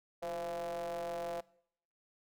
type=ring-modulated tone; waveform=square; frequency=82.41 Hz; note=E2; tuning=in tune; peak=-35 dBFS; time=0.22-1.41 s; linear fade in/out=10 ms; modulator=600 Hz; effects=noise-tail reverb RT60 0.7 s tail -22 dB re dry